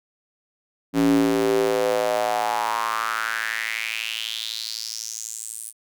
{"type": "tone with high-pass filter sweep", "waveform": "square", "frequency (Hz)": 56, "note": "A1", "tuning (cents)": 31, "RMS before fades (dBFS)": -24, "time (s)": [0.93, 5.73], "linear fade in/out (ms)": 50, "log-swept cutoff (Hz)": [240, 9800], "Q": 4.8, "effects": []}